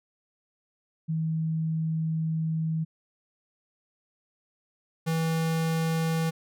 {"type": "tone pair in turn", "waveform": ["sine", "square"], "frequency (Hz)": [160.2, 162.62], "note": ["E3", "E3"], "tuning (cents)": [-49, -23], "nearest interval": "unison", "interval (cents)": 26, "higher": "second", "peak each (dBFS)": -25, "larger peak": "neither", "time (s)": [[1.08, 2.85], [5.06, 6.31]], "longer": "first", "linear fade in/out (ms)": 20, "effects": []}